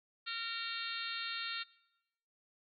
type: harmonic tone with a mistuned harmonic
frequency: 460 Hz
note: A#4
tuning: 23 cents flat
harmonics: 3 / 4 / 5 / 6 / 7 / 8 / 9 / 10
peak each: -43 / -47 / -48 / -45 / -49 / -44 / -46 / -50 dBFS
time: 0.26-1.64 s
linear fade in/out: 20 ms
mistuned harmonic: 10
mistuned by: -63 cents
effects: noise-tail reverb RT60 0.9 s tail -21 dB re dry